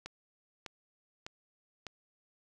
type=click train; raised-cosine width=0.2 ms; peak=-24 dBFS; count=4; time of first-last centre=0.06-1.867 s; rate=1.66 Hz; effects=none